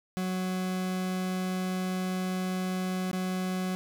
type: tone with dropouts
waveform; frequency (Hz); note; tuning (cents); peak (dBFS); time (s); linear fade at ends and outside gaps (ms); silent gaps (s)
40% pulse; 185; F#3; 0; -28; 0.17-3.75; 0; 3.114-3.131
effects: none